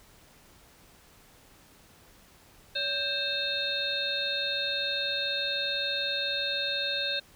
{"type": "harmonic tone with a mistuned harmonic", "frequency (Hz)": 527, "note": "C5", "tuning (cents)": 12, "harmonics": [1, 3, 5, 7, 8], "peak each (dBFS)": [-37, -35, -36, -31, -34], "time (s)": [2.75, 7.2], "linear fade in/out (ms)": 10, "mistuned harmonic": 1, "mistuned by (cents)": 130, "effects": ["pink hiss -57 dBFS RMS until 7.35 s"]}